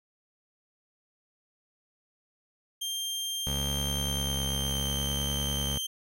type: tone with pitch glide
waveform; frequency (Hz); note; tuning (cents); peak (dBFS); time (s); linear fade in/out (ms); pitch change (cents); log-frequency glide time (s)
sawtooth; 3182 to 3142; G7 to G7; +25 to +3; -28; 2.81-5.87; 10; -22; 3.36-4.92
type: tone with vibrato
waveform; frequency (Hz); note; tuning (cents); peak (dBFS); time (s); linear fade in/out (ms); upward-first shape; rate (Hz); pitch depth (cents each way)
20% pulse; 69.3; C#2; 0; -26; 3.47-5.78; 0; sine; 0.66; 27
effects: none